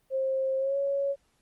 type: tone with pitch glide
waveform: sine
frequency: 531 to 556.8 Hz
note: C5 to C#5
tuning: +25 to +8 cents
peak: -25 dBFS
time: 0.1-1.16 s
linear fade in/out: 50 ms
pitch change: +83 cents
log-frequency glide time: 0.58-0.77 s
effects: pink hiss -70 dBFS RMS until 1.41 s + Opus 32 kbps